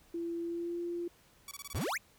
sine tone with pitch glide, 338.3 to 345.4 Hz, E4 to F4, +45 to -19 cents, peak -34 dBFS, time 0.14-1.08 s, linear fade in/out 5 ms, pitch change +36 cents, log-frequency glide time 0.43-0.79 s
5% pulse tone bursts, 1138 Hz, C#6, 45 cents sharp, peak -30 dBFS, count 7, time 1.48-1.842 s, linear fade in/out 2 ms, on 32 ms, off 23 ms
square exponential sweep, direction up, 61.74 to 2682 Hz, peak -33 dBFS, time 1.74-1.98 s, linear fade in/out 10 ms
effects pink hiss -64 dBFS RMS until 2.18 s

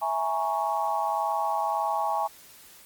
sine chord, A# half-diminished seventh, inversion second, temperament equal, 659.3 / 830.6 / 932.3 / 1108.7 Hz, E5 / G#5 / A#5 / C#6, 0 / 0 / 0 / 0 cents, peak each -32 / -27 / -32 / -31 dBFS, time 0.01-2.28 s, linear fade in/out 20 ms, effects white hiss -51 dBFS RMS until 2.85 s + Opus 32 kbps

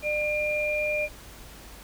sine tone pair together, 600.4 / 2400 Hz, D5 / D7, +38 / +37 cents, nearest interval 2 octaves, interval 2399 cents, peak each -27 dBFS, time 0.02-1.09 s, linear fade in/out 50 ms, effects added 50 Hz sine -47 dBFS peak until 1.83 s + pink hiss -47 dBFS RMS until 1.83 s

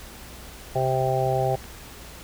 harmonic tone, 130.81 Hz, C3, in tune, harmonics 1 / 3 / 4 / 5 / 6, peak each -26 / -28 / -28 / -27 / -26 dBFS, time 0.75-1.56 s, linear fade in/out 10 ms
clicks, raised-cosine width 0.3 ms, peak -26 dBFS, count 2, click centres 1.544 / 1.642 s
effects added 60 Hz sine -46 dBFS peak until 2.23 s + pink hiss -43 dBFS RMS until 2.23 s

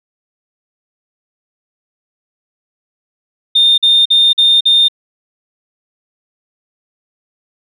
sine tone bursts, 3633 Hz, A#7, 45 cents flat, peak -5 dBFS, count 5, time 3.55-4.884 s, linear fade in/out 10 ms, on 230 ms, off 46 ms, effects tanh soft clip ceiling -2 dBFS

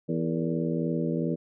harmonic tone with a mistuned harmonic, 82.5 Hz, E2, 2 cents sharp, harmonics 2 / 3 / 4 / 5 / 6 / 7, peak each -29 / -31 / -32 / -37 / -34 / -38 dBFS, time 0.08-1.36 s, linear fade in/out 20 ms, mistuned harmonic 6, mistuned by -76 cents, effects none

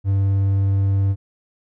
triangle tone with vibrato, 98 Hz, G2, in tune, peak -13 dBFS, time 0.04-1.16 s, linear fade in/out 50 ms, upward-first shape sine, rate 19 Hz, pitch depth 8 cents each way, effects none

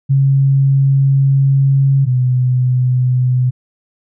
sine tone pair in turn, 136.7 / 126.39 Hz, C#3 / B2, -24 / +40 cents, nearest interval minor second, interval 136 cents, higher first, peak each -8 / -10 dBFS, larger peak first, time 0.09-2.06 / 2.06-3.51 s, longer first, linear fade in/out 20 ms, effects none

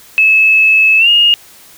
sine tone with pitch glide, 2598 to 2850 Hz, E7 to F7, -26 to +34 cents, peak -5 dBFS, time 0.18-1.34 s, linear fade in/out 0 ms, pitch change +160 cents, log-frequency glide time 0.98-1.09 s, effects white hiss -40 dBFS RMS until 1.77 s

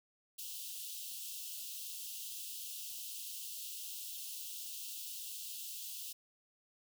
white high-pass noise, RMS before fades -45 dBFS, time 0.38-6.13 s, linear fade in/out 10 ms, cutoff 2700 Hz, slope 96 dB/octave, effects none

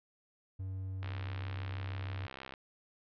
triangle tone, 94.8 Hz, F#2, 43 cents sharp, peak -35 dBFS, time 0.59-2.27 s, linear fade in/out 10 ms
click train, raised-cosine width 0.3 ms, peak -28 dBFS, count 101, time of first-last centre 1.03-2.538 s, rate 66.3 Hz
effects low-pass 4000 Hz 12 dB/octave

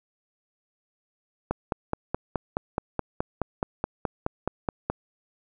click train, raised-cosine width 1 ms, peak -11 dBFS, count 17, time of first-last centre 1.51-4.9 s, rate 4.72 Hz, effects none

